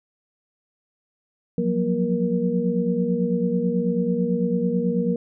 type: tone cluster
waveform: sine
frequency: 177.2 / 186.3 / 236.2 / 473.2 Hz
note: F3 / F#3 / A#3 / A#4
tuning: +25 / +12 / +23 / +26 cents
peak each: -25 dBFS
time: 1.58-5.16 s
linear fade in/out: 2 ms
effects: none